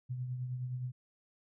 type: tone with tremolo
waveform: sine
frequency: 125.9 Hz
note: B2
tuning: 34 cents sharp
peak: -33 dBFS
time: 0.09-0.92 s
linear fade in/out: 20 ms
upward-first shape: triangle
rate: 9.6 Hz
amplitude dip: 50%
effects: none